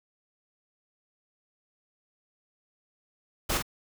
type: noise with echo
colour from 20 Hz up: pink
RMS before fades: -28 dBFS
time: 3.49-3.58 s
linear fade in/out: 10 ms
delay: 45 ms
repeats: 1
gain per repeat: -4 dB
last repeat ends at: 3.625 s
effects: none